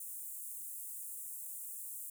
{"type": "high-pass noise", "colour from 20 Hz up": "pink", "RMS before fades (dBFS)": -45, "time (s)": [0, 2.1], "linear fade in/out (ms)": 5, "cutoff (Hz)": 8000, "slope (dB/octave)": 48, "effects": []}